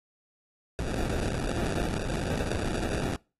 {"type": "noise with sample-and-hold", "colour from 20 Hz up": "pink", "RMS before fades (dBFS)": -30, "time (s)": [0.79, 3.16], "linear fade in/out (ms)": 0, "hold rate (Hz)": 1050, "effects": ["noise-tail reverb RT60 0.3 s tail -24 dB re dry", "AAC 32 kbps"]}